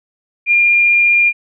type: tone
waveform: sine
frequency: 2405 Hz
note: D7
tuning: 41 cents sharp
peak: -8 dBFS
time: 0.46-1.33 s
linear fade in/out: 50 ms
effects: none